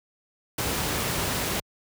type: noise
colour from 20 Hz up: pink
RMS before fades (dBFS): -27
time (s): 0.58-1.6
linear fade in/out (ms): 5
effects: high-pass 60 Hz 12 dB/octave